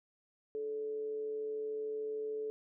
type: tone with amplitude modulation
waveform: sine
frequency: 433.3 Hz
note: A4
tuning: 27 cents flat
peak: -34 dBFS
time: 0.55-2.5 s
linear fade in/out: 0 ms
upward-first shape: sine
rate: 137 Hz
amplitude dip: 30%
effects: none